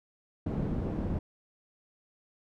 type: low-pass noise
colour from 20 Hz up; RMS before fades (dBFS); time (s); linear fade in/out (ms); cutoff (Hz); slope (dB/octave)
white; -32; 0.46-1.19; 5; 230; 12
effects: none